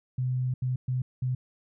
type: tone bursts at uneven times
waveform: sine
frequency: 127.3 Hz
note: C3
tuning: 47 cents flat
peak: -25 dBFS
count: 4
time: 0.18-0.54 / 0.62-0.76 / 0.88-1.02 / 1.22-1.35 s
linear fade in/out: 5 ms
effects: none